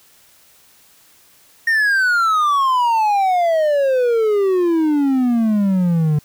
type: exponential sweep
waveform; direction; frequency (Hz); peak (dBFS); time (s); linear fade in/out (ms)
triangle; down; 1857 to 146.8; -11; 1.67-6.19; 5
effects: white hiss -51 dBFS RMS until 6.24 s